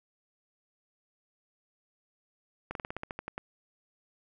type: slowing click train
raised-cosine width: 0.5 ms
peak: -21 dBFS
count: 11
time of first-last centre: 2.71-3.379 s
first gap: 42 ms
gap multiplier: 1.1
effects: none